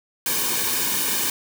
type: noise with comb filter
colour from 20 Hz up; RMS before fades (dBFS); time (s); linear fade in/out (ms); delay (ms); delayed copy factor
white; -23; 0.26-1.3; 2; 1.5; -0.7
effects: none